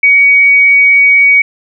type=tone; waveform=sine; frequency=2252 Hz; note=C#7; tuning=27 cents sharp; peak=-3 dBFS; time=0.03-1.42 s; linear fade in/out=5 ms; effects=none